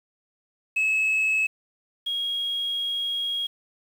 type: tone pair in turn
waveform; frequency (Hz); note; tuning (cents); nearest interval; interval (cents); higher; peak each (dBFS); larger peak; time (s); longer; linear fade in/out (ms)
sine; 2586 / 3283; E7 / G#7; -34 / -21; major third; 413; second; -18 / -24; first; 0.76-1.47 / 2.06-3.47; second; 10
effects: tanh soft clip ceiling -18 dBFS + 8-bit